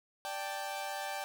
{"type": "chord", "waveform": "sawtooth", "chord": "D suspended fourth", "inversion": "none", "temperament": "equal", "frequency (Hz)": [587.3, 784, 880], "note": ["D5", "G5", "A5"], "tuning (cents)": [0, 0, 0], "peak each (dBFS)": [-39, -35, -40], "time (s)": [0.25, 1.24], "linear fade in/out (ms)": 0, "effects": []}